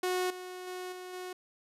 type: tone with level steps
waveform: sawtooth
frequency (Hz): 365.5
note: F#4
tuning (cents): -21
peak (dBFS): -25 / -37 / -34 / -38 / -35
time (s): 0.03-1.33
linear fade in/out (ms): 5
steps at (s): 0.3 / 0.67 / 0.92 / 1.13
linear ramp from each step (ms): 5
effects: resampled to 32000 Hz